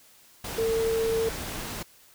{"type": "tone in noise", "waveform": "sine", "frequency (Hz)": 451.5, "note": "A4", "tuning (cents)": 45, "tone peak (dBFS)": -23, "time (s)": [0.58, 1.29], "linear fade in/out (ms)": 5, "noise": "pink", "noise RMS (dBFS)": -35, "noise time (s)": [0.44, 1.83], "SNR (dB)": 9, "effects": ["white hiss -56 dBFS RMS until 2.14 s"]}